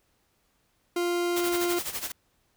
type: tone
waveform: 40% pulse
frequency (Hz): 349.2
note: F4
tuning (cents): 0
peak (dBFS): -24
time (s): 0.96-1.79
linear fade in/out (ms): 5
type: noise with tremolo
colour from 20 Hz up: white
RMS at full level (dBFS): -31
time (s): 1.36-2.12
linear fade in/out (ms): 5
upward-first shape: sine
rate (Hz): 12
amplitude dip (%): 75
effects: pink hiss -70 dBFS RMS until 2.56 s